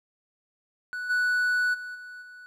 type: tone with level steps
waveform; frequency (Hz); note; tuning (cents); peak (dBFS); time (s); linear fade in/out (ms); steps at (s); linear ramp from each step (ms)
triangle; 1480; F#6; 0; -29 / -20 / -33 / -38 / -42; 0.93-2.46; 0; 1.09 / 1.73 / 1.94 / 2.21; 20
effects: none